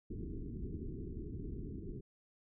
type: low-pass noise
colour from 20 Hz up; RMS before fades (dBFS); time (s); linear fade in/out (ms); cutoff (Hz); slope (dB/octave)
pink; -43; 0.1-2.01; 10; 420; 96
effects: none